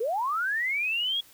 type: linear sweep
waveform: sine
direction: up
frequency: 415.3 to 3364 Hz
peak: -25 dBFS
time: 0-1.21 s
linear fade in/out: 10 ms
effects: white hiss -55 dBFS RMS until 1.33 s